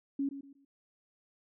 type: tone with echo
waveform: sine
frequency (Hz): 277.2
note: C#4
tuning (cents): 0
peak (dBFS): -29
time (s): 0.19-0.29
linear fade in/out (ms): 5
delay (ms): 120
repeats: 3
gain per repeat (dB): -11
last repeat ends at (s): 0.65
effects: none